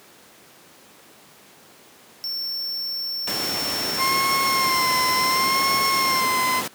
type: tone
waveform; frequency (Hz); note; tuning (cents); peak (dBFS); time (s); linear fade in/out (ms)
square; 5420; E8; +47; -26; 2.24-6.2; 0
type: noise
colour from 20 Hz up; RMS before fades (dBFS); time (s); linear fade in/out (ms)
pink; -27; 3.27-6.68; 5
type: tone with vibrato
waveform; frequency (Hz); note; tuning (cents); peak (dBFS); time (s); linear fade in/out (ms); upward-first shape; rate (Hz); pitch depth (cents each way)
30% pulse; 1054; C6; +12; -17; 3.97-6.63; 50; sine; 0.69; 52
effects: pink hiss -49 dBFS RMS until 6.74 s + high-pass 200 Hz 12 dB/octave